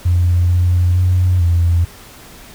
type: tone with pitch steps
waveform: sine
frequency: 87.9 / 88.8 / 90.8 / 85.6 Hz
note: F2 / F2 / F#2 / F2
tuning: +12 / +29 / -32 / -34 cents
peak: -9 dBFS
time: 0.05-1.85 s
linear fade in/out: 10 ms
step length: 450 ms
effects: tanh soft clip ceiling -5 dBFS + pink hiss -39 dBFS RMS until 2.54 s